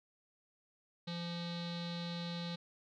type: tone with low-pass filter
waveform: square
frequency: 171.7 Hz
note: F3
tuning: 29 cents flat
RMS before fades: -41 dBFS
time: 1.07-2.56 s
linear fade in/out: 10 ms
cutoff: 4000 Hz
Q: 8.1
effects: none